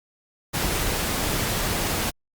pink noise, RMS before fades -25 dBFS, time 0.53-2.11 s, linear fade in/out 20 ms, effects Opus 48 kbps

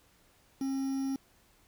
triangle tone with quantisation, 269.3 Hz, C#4, 50 cents flat, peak -28 dBFS, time 0.61-1.16 s, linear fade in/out 2 ms, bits 8, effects pink hiss -65 dBFS RMS until 1.67 s

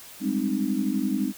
sine chord, Ab major seventh, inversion third, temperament equal with one note detuned, 196 / 207.7 / 261.6 / 307 Hz, G3 / Ab3 / C4 / Eb4, 0 / 0 / 0 / -23 cents, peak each -30 / -28 / -27 / -29 dBFS, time 0.2-1.33 s, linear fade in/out 50 ms, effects white hiss -45 dBFS RMS until 1.37 s

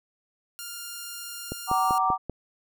5% pulse tone, 1403 Hz, F6, 8 cents sharp, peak -24 dBFS, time 0.59-1.98 s, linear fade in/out 0 ms
click train, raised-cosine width 2 ms, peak -18 dBFS, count 5, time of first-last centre 1.52-2.297 s, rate 5.15 Hz
sine chord, Gb augmented, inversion none, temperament equal with one note detuned, 755.5 / 932.3 / 1174.7 Hz, Gb5 / Bb5 / D6, +36 / 0 / 0 cents, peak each -25 / -27 / -24 dBFS, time 1.67-2.18 s, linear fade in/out 50 ms
effects none

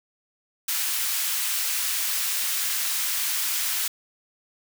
white high-pass noise, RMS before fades -26 dBFS, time 0.68-3.88 s, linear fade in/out 5 ms, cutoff 1400 Hz, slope 12 dB/octave, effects none

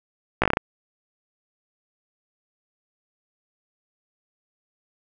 slowing click train, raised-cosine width 0.5 ms, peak -3 dBFS, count 7, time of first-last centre 0.42-0.571 s, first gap 16 ms, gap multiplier 1.18, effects none

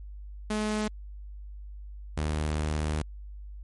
sawtooth tone pair in turn, 213.2 / 76.47 Hz, G#3 / D#2, +46 / -29 cents, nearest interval octave + tritone, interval 1775 cents, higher first, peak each -23 / -23 dBFS, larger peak neither, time 0.5-0.88 / 2.17-3.02 s, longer second, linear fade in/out 5 ms, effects added 50 Hz sine -39 dBFS peak until 3.63 s + MP3 48 kbps

